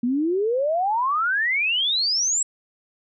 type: exponential sweep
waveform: sine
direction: up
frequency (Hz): 233.1 to 7850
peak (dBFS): -19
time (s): 0.03-2.43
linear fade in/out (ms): 5
effects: none